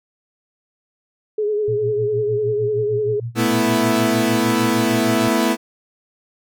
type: tone with vibrato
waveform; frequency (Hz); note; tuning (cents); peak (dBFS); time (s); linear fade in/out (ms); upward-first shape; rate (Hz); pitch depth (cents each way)
sine; 420.8; G#4; +23; -17; 1.38-3.2; 5; sine; 10; 43
type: tone with tremolo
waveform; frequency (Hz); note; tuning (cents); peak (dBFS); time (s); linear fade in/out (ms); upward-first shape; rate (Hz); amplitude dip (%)
sine; 117.4; A#2; +13; -22; 1.68-5.28; 0; sine; 6.5; 90
type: chord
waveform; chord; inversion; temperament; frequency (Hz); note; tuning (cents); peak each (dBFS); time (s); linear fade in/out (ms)
sawtooth; A suspended second; none; equal; 220 / 246.9 / 329.6; A3 / B3 / E4; 0 / 0 / 0; -16; 3.35-5.57; 50
effects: none